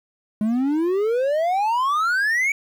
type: exponential sweep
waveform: triangle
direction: up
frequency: 207.7 to 2291 Hz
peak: -16 dBFS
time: 0.41-2.52 s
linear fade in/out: 2 ms
effects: 9-bit